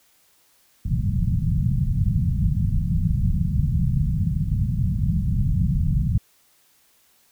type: low-pass noise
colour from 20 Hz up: white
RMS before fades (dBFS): -21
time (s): 0.85-6.18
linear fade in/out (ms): 5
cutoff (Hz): 180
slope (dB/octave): 48
effects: white hiss -60 dBFS RMS until 7.31 s